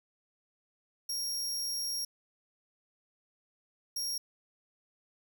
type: tone bursts at uneven times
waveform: sawtooth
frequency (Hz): 5588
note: F8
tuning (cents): 0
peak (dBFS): -30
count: 2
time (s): 1.09-2.05 / 3.96-4.18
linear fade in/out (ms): 5
effects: none